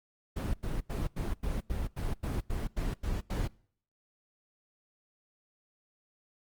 brown noise bursts, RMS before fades -32 dBFS, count 12, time 0.36-3.477 s, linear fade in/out 10 ms, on 180 ms, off 87 ms, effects noise-tail reverb RT60 0.6 s tail -25 dB re dry + Opus 24 kbps

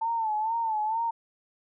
sine tone with vibrato, 887 Hz, A5, 14 cents sharp, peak -25 dBFS, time 0.01-1.11 s, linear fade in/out 10 ms, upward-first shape sine, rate 2.2 Hz, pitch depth 79 cents each way, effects none

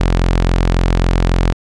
sawtooth tone, 43.65 Hz, F1, in tune, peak -7 dBFS, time 0-1.53 s, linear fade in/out 10 ms, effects low-pass 6000 Hz 12 dB/octave

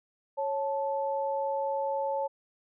sine tone pair together, 551.2 / 875 Hz, C#5 / A5, -10 / -10 cents, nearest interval minor sixth, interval 800 cents, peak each -30 / -31 dBFS, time 0.37-2.28 s, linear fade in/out 20 ms, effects none

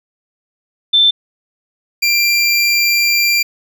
sine / 25% pulse tone pair in turn, 3547 / 2373 Hz, A7 / D7, +13 / +17 cents, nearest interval perfect fifth, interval 696 cents, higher first, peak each -7 dBFS, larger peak neither, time 0.93-1.11 / 2.02-3.43 s, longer second, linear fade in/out 10 ms, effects none

